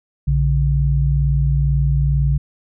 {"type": "tone pair together", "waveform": "sine", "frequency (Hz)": [59.62, 141.8], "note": ["A#1", "C#3"], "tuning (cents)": [40, 40], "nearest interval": "octave + minor third", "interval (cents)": 1500, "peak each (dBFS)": -16, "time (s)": [0.27, 2.38], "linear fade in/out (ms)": 10, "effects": []}